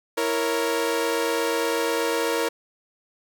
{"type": "chord", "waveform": "sawtooth", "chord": "A# diminished", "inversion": "second", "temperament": "equal", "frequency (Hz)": [329.6, 466.2, 554.4], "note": ["E4", "A#4", "C#5"], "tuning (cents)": [0, 0, 0], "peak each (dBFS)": [-25, -20, -25], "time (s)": [0.17, 2.49], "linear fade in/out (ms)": 10, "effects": []}